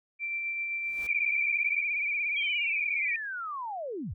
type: tone with tremolo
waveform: sine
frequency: 2349 Hz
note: D7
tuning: in tune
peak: -29 dBFS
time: 0.19-1.85 s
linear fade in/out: 50 ms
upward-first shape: sine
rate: 7.7 Hz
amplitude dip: 25%
type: noise with exponential growth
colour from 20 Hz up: pink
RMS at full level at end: -44 dBFS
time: 0.72-1.07 s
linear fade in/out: 5 ms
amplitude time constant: 75 ms
type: tone with vibrato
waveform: sine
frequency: 2349 Hz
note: D7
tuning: in tune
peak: -27 dBFS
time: 1.08-3.16 s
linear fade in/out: 2 ms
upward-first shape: triangle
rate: 17 Hz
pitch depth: 82 cents each way
type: linear sweep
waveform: sine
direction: down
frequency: 3283 to 55 Hz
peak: -33 dBFS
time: 2.36-4.14 s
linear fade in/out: 10 ms
effects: none